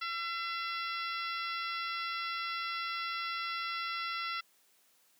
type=harmonic tone with a mistuned harmonic; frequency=676 Hz; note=E5; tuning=43 cents sharp; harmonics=2 / 3 / 4 / 5 / 6 / 7 / 8; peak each=-37 / -41 / -43 / -45 / -47 / -48 / -49 dBFS; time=0.01-4.41 s; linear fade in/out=10 ms; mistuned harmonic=8; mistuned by=-20 cents; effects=white hiss -68 dBFS RMS until 5.19 s + high-pass 200 Hz 12 dB/octave